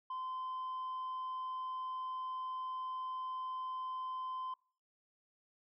sine tone, 1031 Hz, C6, 26 cents flat, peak -36 dBFS, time 0.1-4.54 s, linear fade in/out 5 ms, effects noise-tail reverb RT60 0.5 s tail -25 dB re dry + tanh soft clip ceiling -37 dBFS

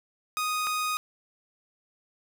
sawtooth tone pair in turn, 1244.5 / 1244.5 Hz, D#6 / D#6, 0 / 0 cents, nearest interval unison, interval 0 cents, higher neither, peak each -23 dBFS, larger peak neither, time 0.37-0.67 / 0.67-0.97 s, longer neither, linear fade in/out 0 ms, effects none

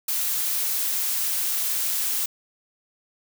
blue noise, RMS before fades -25 dBFS, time 0.08-2.26 s, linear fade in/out 5 ms, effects none

